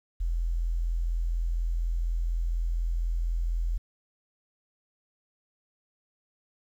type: tone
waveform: sine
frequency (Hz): 42.08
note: E1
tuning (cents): +36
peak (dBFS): -25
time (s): 0.2-3.78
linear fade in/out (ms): 10
effects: 10-bit